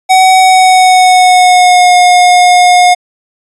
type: tone with pitch glide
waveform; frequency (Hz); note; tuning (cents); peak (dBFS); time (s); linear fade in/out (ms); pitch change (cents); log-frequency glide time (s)
square; 752 to 718.9; F#5 to F5; +28 to +50; -3; 0.09-2.95; 20; -78; 0.36-1.93
effects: resampled to 24000 Hz